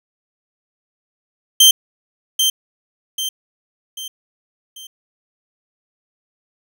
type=tone with echo; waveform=sawtooth; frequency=3136 Hz; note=G7; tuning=in tune; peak=-3 dBFS; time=1.6-1.71 s; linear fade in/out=5 ms; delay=790 ms; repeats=4; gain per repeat=-7 dB; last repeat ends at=4.87 s; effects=none